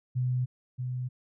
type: tone with echo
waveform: sine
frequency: 126 Hz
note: B2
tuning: 35 cents sharp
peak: -25 dBFS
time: 0.15-0.46 s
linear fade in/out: 20 ms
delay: 630 ms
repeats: 1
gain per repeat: -5 dB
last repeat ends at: 1.09 s
effects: none